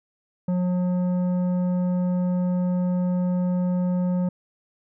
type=tone with tanh clipping; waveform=triangle; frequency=180 Hz; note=F#3; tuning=47 cents flat; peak=-22 dBFS; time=0.48-4.29 s; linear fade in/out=5 ms; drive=14 dB; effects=none